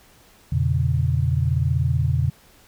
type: tone cluster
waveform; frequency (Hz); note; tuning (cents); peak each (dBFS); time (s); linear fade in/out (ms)
sine; 86 / 121.2 / 142.1; F2 / B2 / C#3; -26 / -32 / +43; -22; 0.52-2.3; 5
effects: pink hiss -53 dBFS RMS until 2.67 s